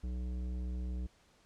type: tone with tanh clipping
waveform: triangle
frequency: 61.74 Hz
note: B1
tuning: in tune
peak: -37 dBFS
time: 0.03-1.07 s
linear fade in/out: 10 ms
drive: 17 dB
effects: pink hiss -67 dBFS RMS until 1.45 s + low-pass 8000 Hz 12 dB/octave